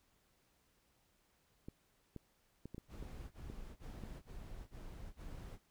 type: clicks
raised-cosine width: 3 ms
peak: -34 dBFS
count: 8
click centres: 1.685 / 2.163 / 2.656 / 2.746 / 2.781 / 3.026 / 3.5 / 4.037 s
type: noise bursts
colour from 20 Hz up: brown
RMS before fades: -49 dBFS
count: 6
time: 2.88-5.59 s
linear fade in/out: 50 ms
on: 430 ms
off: 26 ms
effects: pink hiss -75 dBFS RMS until 5.7 s